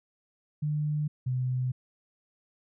sine tone pair in turn, 150 / 127.32 Hz, D3 / C3, +37 / -47 cents, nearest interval minor third, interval 284 cents, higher first, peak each -26 dBFS, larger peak neither, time 0.62-1.08 / 1.26-1.72 s, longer neither, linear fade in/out 10 ms, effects none

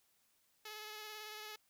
5% pulse tone with vibrato, 426.8 Hz, G#4, 47 cents sharp, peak -35 dBFS, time 0.65-1.56 s, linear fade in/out 5 ms, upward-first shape square, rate 18 Hz, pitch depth 18 cents each way, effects white hiss -75 dBFS RMS until 1.69 s

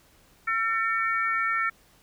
harmonic tone, 450.6 Hz, A4, 41 cents sharp, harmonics 3 / 4 / 5, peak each -26 / -28 / -30 dBFS, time 0.47-1.7 s, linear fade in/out 10 ms, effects pink hiss -59 dBFS RMS until 2.02 s

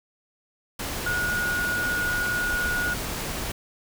sine tone in noise, 1448 Hz, F#6, 38 cents flat, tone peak -24 dBFS, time 1.06-2.94 s, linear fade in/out 5 ms, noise pink, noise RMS -31 dBFS, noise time 0.79-3.52 s, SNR +4 dB, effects none

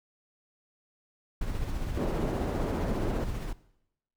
brown noise with tremolo, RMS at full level -31 dBFS, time 1.41-3.53 s, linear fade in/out 5 ms, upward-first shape sine, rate 15 Hz, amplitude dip 35%
white band-pass noise, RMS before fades -33 dBFS, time 1.97-3.24 s, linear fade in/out 2 ms, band 150 to 420 Hz, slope 12 dB/octave
effects noise-tail reverb RT60 0.8 s tail -18 dB re dry

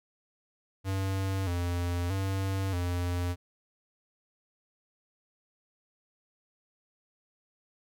square tone with pitch steps, 96.3 / 87.5 / 96.6 / 88.3 Hz, G2 / F2 / G2 / F2, -30 / +4 / -25 / +20 cents, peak -29 dBFS, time 0.84-3.36 s, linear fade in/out 50 ms, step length 630 ms, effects none

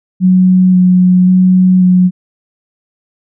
sine tone with vibrato, 183.3 Hz, F#3, 16 cents flat, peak -4 dBFS, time 0.2-2.11 s, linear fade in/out 50 ms, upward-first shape square, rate 0.93 Hz, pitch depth 11 cents each way, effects none

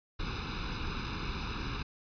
pink noise with comb filter, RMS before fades -36 dBFS, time 0.19-1.83 s, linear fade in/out 10 ms, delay 0.78 ms, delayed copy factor +0.85, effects resampled to 11025 Hz

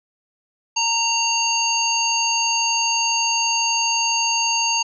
harmonic tone, 923 Hz, A#5, 17 cents flat, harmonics 1 / 3 / 5 / 7, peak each -23 / -23 / -23 / -23 dBFS, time 0.76-4.83 s, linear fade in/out 10 ms, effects none

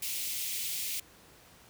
white high-pass noise, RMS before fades -35 dBFS, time 0.02-1 s, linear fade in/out 5 ms, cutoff 2100 Hz, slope 48 dB/octave, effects pink hiss -57 dBFS RMS until 1.69 s + high-pass 60 Hz 12 dB/octave

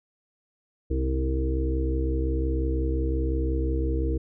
harmonic tone with a mistuned harmonic, 65.7 Hz, C2, 8 cents sharp, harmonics 1 / 2 / 4 / 5 / 6 / 7, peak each -24 / -35 / -38 / -31 / -39 / -33 dBFS, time 0.9-4.18 s, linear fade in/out 10 ms, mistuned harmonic 5, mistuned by -24 cents, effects none

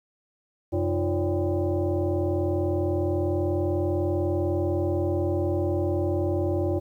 sine tone with frequency modulation, 130.6 Hz, C3, 3 cents flat, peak -22 dBFS, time 0.72-6.8 s, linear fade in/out 20 ms, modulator 221 Hz, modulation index 2.1, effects 10-bit

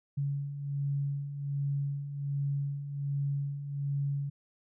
sine beating tone pair, 140 / 141.3 Hz, C#3 / C#3, +18 / +34 cents, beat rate 1.3 Hz, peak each -38 / -31 dBFS, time 0.17-4.3 s, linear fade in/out 10 ms, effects none

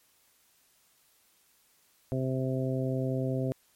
harmonic tone, 130.81 Hz, C3, in tune, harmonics 1 / 2 / 3 / 4 / 5, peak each -30 / -33 / -36 / -36 / -39 dBFS, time 2.12-3.52 s, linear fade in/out 0 ms, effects white hiss -66 dBFS RMS until 3.75 s + MP3 64 kbps

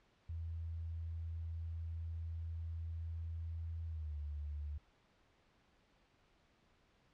sine tone with pitch glide, 82.41 to 73.84 Hz, E2 to D2, 0 to +10 cents, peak -40 dBFS, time 0.29-4.78 s, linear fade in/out 5 ms, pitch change -190 cents, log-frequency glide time 3.86-4.18 s, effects pink hiss -72 dBFS RMS until 7.13 s + low-pass 4000 Hz 12 dB/octave

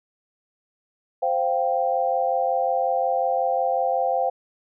sine chord, C suspended fourth, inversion none, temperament equal, 523.3 / 698.5 / 784 Hz, C5 / F5 / G5, 0 / 0 / 0 cents, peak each -24 dBFS, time 1.22-4.3 s, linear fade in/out 10 ms, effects none

